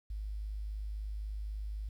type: tone with quantisation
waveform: sine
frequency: 51.9 Hz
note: G#1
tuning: in tune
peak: -36 dBFS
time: 0.1-1.89 s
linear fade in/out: 5 ms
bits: 11
effects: none